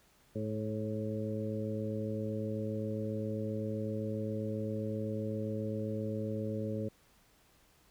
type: harmonic tone with a mistuned harmonic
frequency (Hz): 107.6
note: A2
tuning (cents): -38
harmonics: 1 / 2 / 3 / 4 / 5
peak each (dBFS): -38 / -38 / -43 / -41 / -41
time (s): 0.35-6.89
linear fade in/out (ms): 10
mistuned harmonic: 5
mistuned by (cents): +22
effects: pink hiss -66 dBFS RMS until 7.9 s